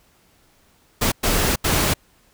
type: noise bursts at uneven times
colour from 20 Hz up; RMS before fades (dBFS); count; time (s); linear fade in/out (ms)
pink; -19; 3; 1.01-1.12 / 1.23-1.56 / 1.64-1.94; 10
effects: pink hiss -58 dBFS RMS until 2.33 s